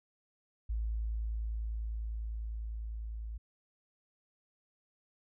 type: tone with level ramp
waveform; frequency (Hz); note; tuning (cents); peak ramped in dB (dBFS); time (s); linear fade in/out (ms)
sine; 55; A1; 0; -31 to -38; 0.69-3.38; 10
effects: none